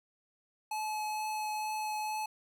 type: tone with vibrato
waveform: square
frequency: 857 Hz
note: A5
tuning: 46 cents flat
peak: -34 dBFS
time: 0.71-2.26 s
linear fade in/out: 5 ms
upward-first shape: triangle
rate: 2.2 Hz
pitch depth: 10 cents each way
effects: none